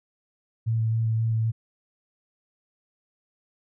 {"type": "tone with vibrato", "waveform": "sine", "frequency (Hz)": 112.5, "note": "A2", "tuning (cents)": 39, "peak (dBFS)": -21, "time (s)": [0.66, 1.52], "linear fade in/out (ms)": 20, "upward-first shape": "square", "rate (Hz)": 3.8, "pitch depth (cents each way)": 12, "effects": []}